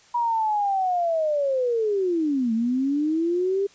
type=linear two-way sweep; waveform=sine; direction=down then up; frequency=967 to 220 to 403 Hz; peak=-20 dBFS; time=0.14-3.67 s; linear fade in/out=10 ms; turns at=2.53 s; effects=white hiss -54 dBFS RMS until 3.74 s + resampled to 16000 Hz